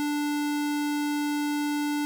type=tone; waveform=square; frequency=293.7 Hz; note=D4; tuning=in tune; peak=-26 dBFS; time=0-2.05 s; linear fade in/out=0 ms; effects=none